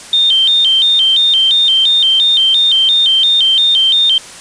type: tone with vibrato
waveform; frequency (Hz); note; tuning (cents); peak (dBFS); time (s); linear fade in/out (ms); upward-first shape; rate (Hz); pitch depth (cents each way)
sine; 3379; G#7; +29; -7; 0.13-4.18; 2; square; 2.9; 130
effects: white hiss -32 dBFS RMS until 4.4 s + resampled to 22050 Hz